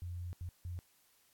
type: tone bursts at uneven times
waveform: sine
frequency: 87.9 Hz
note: F2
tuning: 12 cents sharp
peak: -39 dBFS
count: 3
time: 0.02-0.33 / 0.41-0.49 / 0.65-0.79 s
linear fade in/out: 0 ms
effects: white hiss -70 dBFS RMS until 1.33 s + AAC 64 kbps